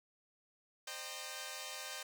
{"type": "chord", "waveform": "5% pulse", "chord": "C minor seventh", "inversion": "none", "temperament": "equal with one note detuned", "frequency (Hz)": [523.3, 608, 784, 932.3], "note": ["C5", "Eb5", "G5", "Bb5"], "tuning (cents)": [0, -40, 0, 0], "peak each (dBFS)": [-37, -36, -37, -40], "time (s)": [0.87, 2.03], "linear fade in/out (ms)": 5, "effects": []}